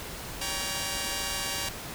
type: chord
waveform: 5% pulse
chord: G diminished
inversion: second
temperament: just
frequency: 564.5 / 784 / 940.8 Hz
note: Db5 / G5 / Bb5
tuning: +31 / 0 / +16 cents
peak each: -24 dBFS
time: 0.41-1.69 s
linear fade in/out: 5 ms
effects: pink hiss -39 dBFS RMS until 1.94 s